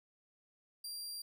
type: tone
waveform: sawtooth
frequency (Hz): 4747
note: D8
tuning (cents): +18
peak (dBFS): -39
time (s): 0.84-1.22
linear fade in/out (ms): 5
effects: none